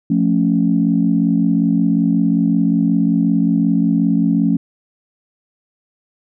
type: chord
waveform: sine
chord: F augmented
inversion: none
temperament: equal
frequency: 174.61 / 220 / 277.2 Hz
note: F3 / A3 / C#4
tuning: 0 / 0 / 0 cents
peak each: -16 dBFS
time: 0.1-4.57 s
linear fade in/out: 5 ms
effects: tanh soft clip ceiling -2 dBFS